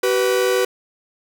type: tone pair together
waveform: 45% pulse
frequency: 381.5 / 492.4 Hz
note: G4 / B4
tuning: -47 / -5 cents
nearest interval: major third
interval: 442 cents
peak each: -19 / -18 dBFS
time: 0.03-0.65 s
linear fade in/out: 5 ms
effects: none